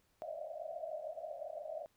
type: band-pass noise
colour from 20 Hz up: white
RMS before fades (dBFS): -44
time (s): 0.22-1.86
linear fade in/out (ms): 0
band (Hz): 590 to 670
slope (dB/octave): 96
effects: pink hiss -75 dBFS RMS until 1.96 s